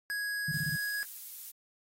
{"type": "tone", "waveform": "square", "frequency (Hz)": 1661.2, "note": "G#6", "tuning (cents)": 0, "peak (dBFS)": -33, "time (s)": [0.1, 1.03], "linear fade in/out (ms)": 0}
{"type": "tone bursts", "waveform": "sine", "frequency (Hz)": 152.4, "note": "D#3", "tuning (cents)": -36, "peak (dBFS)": -31, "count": 5, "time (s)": [0.48, 0.757], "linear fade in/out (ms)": 5, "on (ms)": 37, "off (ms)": 23}
{"type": "noise", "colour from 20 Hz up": "violet", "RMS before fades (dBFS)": -43, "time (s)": [0.52, 1.52], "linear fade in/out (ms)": 20}
{"effects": ["AAC 48 kbps"]}